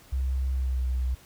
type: tone with pitch glide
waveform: sine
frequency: 65.41 to 63.36 Hz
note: C2 to B1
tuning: 0 to +45 cents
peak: -24 dBFS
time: 0.12-1.15 s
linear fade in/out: 10 ms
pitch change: -55 cents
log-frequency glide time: 0.52-0.84 s
effects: pink hiss -54 dBFS RMS until 1.25 s